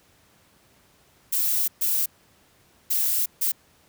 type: noise bursts at uneven times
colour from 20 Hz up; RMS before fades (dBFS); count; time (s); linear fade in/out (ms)
violet; -23; 4; 1.32-1.68 / 1.81-2.06 / 2.9-3.26 / 3.41-3.52; 10
effects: pink hiss -59 dBFS RMS until 3.88 s + high-pass 60 Hz 12 dB/octave